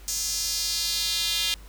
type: tone with high-pass filter sweep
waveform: square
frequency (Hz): 187.4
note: F#3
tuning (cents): +22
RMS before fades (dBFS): -27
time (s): 0.08-1.54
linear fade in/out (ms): 0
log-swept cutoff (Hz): 6200 to 3300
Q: 2.6
effects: added 50 Hz sine -43 dBFS peak until 1.68 s + pink hiss -52 dBFS RMS until 1.68 s